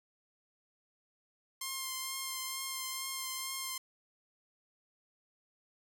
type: tone with vibrato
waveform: 5% pulse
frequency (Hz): 1057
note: C6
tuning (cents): +17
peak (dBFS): -25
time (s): 1.61-3.78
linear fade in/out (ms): 5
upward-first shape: triangle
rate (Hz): 2.2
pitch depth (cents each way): 20
effects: none